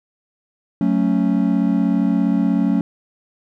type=chord; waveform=triangle; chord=F# minor; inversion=none; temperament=just; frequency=185 / 222 / 277.5 Hz; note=F#3 / A3 / C#4; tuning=0 / +16 / +2 cents; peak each=-17 dBFS; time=0.81-2.81 s; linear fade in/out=2 ms; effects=none